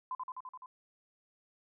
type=tone with echo; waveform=sine; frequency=1019 Hz; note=C6; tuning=46 cents flat; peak=-34 dBFS; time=0.11-0.15 s; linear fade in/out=2 ms; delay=85 ms; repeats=6; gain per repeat=-2 dB; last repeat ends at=0.66 s; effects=none